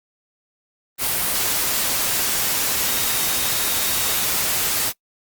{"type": "tone in noise", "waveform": "sine", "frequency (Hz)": 3729, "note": "A#7", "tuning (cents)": 0, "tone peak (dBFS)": -32, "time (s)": [2.85, 4.26], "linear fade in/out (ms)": 50, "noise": "white", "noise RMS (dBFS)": -21, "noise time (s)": [0.98, 4.93], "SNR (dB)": -14, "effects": ["noise-tail reverb RT60 0.1 s tail -22 dB re dry", "Opus 32 kbps"]}